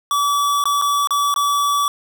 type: tone with dropouts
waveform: square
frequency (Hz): 1148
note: D6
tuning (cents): -40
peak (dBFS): -16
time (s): 0.11-1.88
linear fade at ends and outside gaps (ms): 1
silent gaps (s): 0.64-0.655 / 0.815-0.821 / 1.073-1.107 / 1.341-1.361
effects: none